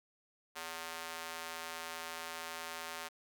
square tone with high-pass filter, 82.4 Hz, E2, in tune, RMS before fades -44 dBFS, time 0.55-3.09 s, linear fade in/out 20 ms, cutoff 920 Hz, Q 0.73, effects none

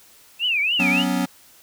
sine tone with vibrato, 2605 Hz, E7, 21 cents flat, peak -18 dBFS, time 0.39-1.05 s, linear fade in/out 50 ms, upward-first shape triangle, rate 3.5 Hz, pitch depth 270 cents each way
square chord, F# suspended fourth, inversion none, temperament equal with one note detuned, 185 / 246.9 / 278.1 Hz, F#3 / B3 / C#4, 0 / 0 / +6 cents, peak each -25 dBFS, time 0.79-1.26 s, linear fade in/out 10 ms
effects white hiss -51 dBFS RMS until 1.62 s

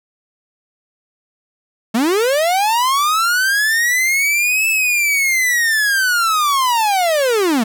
45% pulse linear two-way sweep, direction up then down, 209.9 to 2637 to 209.9 Hz, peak -13 dBFS, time 1.94-7.64 s, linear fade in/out 10 ms, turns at 4.68 s, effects none

